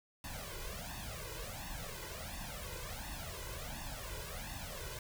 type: noise with flanger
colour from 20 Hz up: pink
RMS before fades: -44 dBFS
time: 0.24-4.99 s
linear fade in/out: 2 ms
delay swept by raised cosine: 1.1 to 2.03 ms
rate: 1.4 Hz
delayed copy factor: +0.95
effects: none